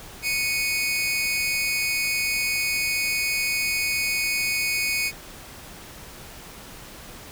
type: tone pair together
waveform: sawtooth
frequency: 2214 / 2489 Hz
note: C#7 / D#7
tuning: -3 / 0 cents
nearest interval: major second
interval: 203 cents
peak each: -22 dBFS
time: 0.22-5.12 s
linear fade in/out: 50 ms
effects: pink hiss -42 dBFS RMS until 7.31 s